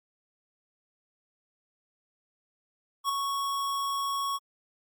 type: tone with ADSR envelope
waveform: square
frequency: 1108.7 Hz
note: C#6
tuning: in tune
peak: -24 dBFS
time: 3.04-4.39 s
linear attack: 52 ms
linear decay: 6 ms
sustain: -5 dB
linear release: 35 ms
effects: Opus 48 kbps